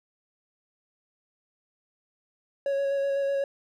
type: tone with vibrato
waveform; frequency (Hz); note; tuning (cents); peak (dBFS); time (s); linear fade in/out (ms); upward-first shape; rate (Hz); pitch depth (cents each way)
triangle; 554.4; C#5; 0; -22; 2.66-3.44; 2; square; 8; 11
effects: none